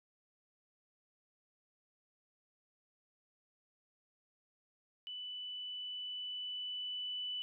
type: tone with level ramp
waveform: sine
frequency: 2984 Hz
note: F#7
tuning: 14 cents sharp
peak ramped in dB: -42 to -37 dBFS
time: 5.07-7.42 s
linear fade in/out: 0 ms
effects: none

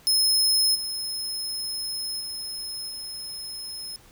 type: tone with level steps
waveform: sawtooth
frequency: 5170 Hz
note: E8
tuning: 34 cents flat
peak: -16 / -26 / -29 / -31 dBFS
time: 0.07-3.96 s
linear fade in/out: 0 ms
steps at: 0.74 / 2.19 / 2.88 s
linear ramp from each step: 20 ms
effects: pink hiss -54 dBFS RMS until 4.11 s

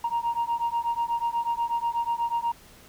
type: beating tone pair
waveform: sine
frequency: 932.3 / 940.5 Hz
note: A#5 / A#5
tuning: 0 / +15 cents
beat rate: 8.2 Hz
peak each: -26 dBFS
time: 0.04-2.52 s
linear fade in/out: 5 ms
effects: tanh soft clip ceiling -20 dBFS + pink hiss -52 dBFS RMS until 2.88 s

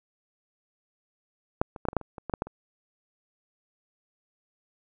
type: clicks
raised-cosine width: 1 ms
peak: -8 / -25 / -18 / -8 / -26 / -9 / -27 / -25 / -19 / -12 / -13 / -28 dBFS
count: 12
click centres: 1.615 / 1.762 / 1.853 / 1.886 / 1.931 / 1.967 / 2.013 / 2.182 / 2.297 / 2.338 / 2.421 / 2.47 s
effects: none

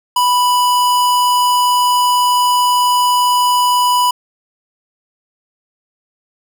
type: tone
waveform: square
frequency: 987.8 Hz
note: B5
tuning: in tune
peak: -11 dBFS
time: 0.16-4.11 s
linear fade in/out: 5 ms
effects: none

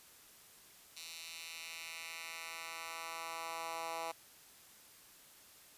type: tone with high-pass filter sweep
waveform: 10% pulse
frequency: 164.81 Hz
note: E3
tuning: in tune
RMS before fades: -45 dBFS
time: 0.96-4.12 s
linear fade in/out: 10 ms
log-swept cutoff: 3700 to 760 Hz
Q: 1.4
effects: white hiss -60 dBFS RMS until 5.77 s + resampled to 32000 Hz

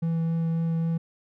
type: tone with vibrato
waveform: triangle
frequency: 164.81 Hz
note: E3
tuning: in tune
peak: -21 dBFS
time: 0.02-0.98 s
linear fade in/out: 10 ms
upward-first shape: triangle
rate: 3.7 Hz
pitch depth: 9 cents each way
effects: none

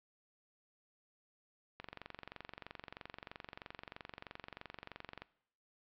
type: click train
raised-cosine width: 0.3 ms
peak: -29 dBFS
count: 80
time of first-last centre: 1.8-5.22 s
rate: 23.1 Hz
effects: noise-tail reverb RT60 0.7 s tail -20 dB re dry + low-pass 4000 Hz 12 dB/octave

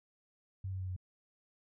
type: tone with pitch steps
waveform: sine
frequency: 95.5 / 94.24 / 93 / 91.77 Hz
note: G2 / F#2 / F#2 / F#2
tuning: -45 / +32 / +9 / -14 cents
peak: -36 dBFS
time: 0.64-0.964 s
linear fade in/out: 5 ms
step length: 81 ms
effects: none

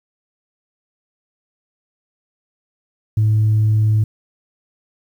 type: tone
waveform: sine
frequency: 107.9 Hz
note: A2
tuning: 33 cents flat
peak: -10 dBFS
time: 3.17-4.04 s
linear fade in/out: 5 ms
effects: tanh soft clip ceiling -9 dBFS + 8-bit

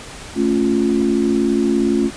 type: chord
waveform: sine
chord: A augmented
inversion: none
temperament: equal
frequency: 220 / 277.2 / 349.2 Hz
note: A3 / C#4 / E#4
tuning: 0 / 0 / 0 cents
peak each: -18 dBFS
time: 0.35-2.11 s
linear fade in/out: 50 ms
effects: pink hiss -34 dBFS RMS until 2.16 s + resampled to 22050 Hz

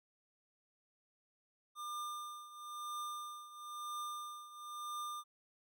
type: tone with tremolo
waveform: square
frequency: 1200 Hz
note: D6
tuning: 37 cents sharp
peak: -40 dBFS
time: 1.75-5.24 s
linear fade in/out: 50 ms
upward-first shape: triangle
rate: 1 Hz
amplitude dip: 80%
effects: none

